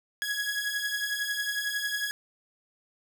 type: beating tone pair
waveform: sawtooth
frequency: 1661.2 / 1672.2 Hz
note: G#6 / G#6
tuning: 0 / +11 cents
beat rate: 11 Hz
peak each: -30 / -27 dBFS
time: 0.22-2.11 s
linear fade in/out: 0 ms
effects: none